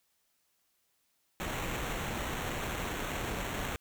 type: noise with sample-and-hold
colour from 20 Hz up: pink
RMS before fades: -36 dBFS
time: 1.4-3.76 s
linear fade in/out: 0 ms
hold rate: 4900 Hz
effects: white hiss -75 dBFS RMS until 3.8 s